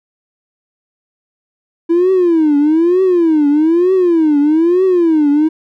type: tone with vibrato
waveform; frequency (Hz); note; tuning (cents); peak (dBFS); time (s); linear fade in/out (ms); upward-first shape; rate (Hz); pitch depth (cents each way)
triangle; 329.6; E4; 0; -5; 1.89-5.49; 20; triangle; 1.1; 260
effects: tanh soft clip ceiling -4 dBFS